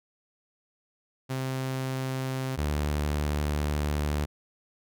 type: tone pair in turn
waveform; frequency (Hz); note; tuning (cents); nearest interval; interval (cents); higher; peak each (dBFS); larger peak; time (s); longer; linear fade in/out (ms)
sawtooth; 131.4 / 74.07; C3 / D2; +8 / +15; minor seventh; 993; first; -25 / -22; second; 1.29-2.57 / 2.57-4.26; second; 20
effects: none